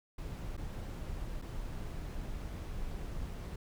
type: noise with dropouts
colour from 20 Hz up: brown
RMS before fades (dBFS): -40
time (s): 0.18-3.56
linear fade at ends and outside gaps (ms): 5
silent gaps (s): 0.568-0.576 / 1.417-1.421
effects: none